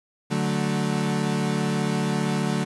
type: chord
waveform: 35% pulse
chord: D major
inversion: none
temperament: equal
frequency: 146.83 / 185 / 220 Hz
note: D3 / F#3 / A3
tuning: 0 / 0 / 0 cents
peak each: -25 dBFS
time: 0.3-2.65 s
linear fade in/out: 20 ms
effects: resampled to 24000 Hz + 9-bit